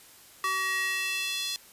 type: tone with high-pass filter sweep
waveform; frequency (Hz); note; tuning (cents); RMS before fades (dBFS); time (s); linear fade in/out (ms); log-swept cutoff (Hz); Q
square; 379.5; F#4; +44; -30; 0.44-1.56; 0; 1300 to 3900; 2.7
effects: white hiss -53 dBFS RMS until 1.72 s + resampled to 32000 Hz